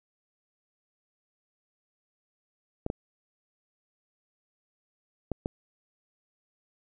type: clicks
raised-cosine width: 2 ms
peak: -16 dBFS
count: 4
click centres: 2.864 / 2.901 / 5.317 / 5.459 s
effects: none